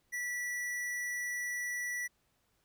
sine tone with tanh clipping, 1955 Hz, B6, 18 cents flat, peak -36 dBFS, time 0.12-2.08 s, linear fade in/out 20 ms, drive 17 dB, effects pink hiss -75 dBFS RMS until 2.64 s

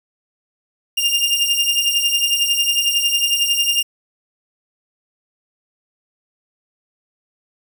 sawtooth beating tone pair, 2800 / 2811 Hz, F7 / F7, +4 / +11 cents, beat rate 11 Hz, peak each -15 dBFS, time 0.97-3.83 s, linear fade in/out 10 ms, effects none

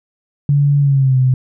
sine tone with pitch glide, 143.1 to 128.97 Hz, D3 to C3, -45 to -25 cents, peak -9 dBFS, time 0.49-1.34 s, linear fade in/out 2 ms, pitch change -180 cents, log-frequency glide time 0.8-1.18 s, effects none

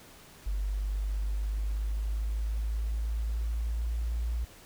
sine linear sweep, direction up, 49 to 58.2 Hz, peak -28 dBFS, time 0.46-4.45 s, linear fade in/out 10 ms, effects pink hiss -53 dBFS RMS until 4.65 s

